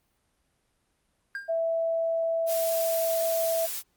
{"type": "tone with exponential decay", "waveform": "triangle", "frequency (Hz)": 1603, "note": "G6", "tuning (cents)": 38, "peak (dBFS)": -27, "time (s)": [1.35, 1.6], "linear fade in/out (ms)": 1, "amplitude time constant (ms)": 53}
{"type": "tone", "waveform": "sine", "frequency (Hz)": 659.3, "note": "E5", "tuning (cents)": 0, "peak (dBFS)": -24, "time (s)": [1.48, 3.67], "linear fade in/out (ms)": 20}
{"type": "noise", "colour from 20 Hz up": "blue", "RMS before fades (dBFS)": -33, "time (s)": [2.46, 3.83], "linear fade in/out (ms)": 50}
{"effects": ["pink hiss -72 dBFS RMS until 3.96 s", "Opus 32 kbps"]}